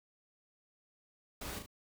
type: noise with echo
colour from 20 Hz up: pink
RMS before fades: -43 dBFS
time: 1.41-1.59 s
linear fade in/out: 5 ms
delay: 36 ms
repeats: 2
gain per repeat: -5 dB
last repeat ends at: 1.662 s
effects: none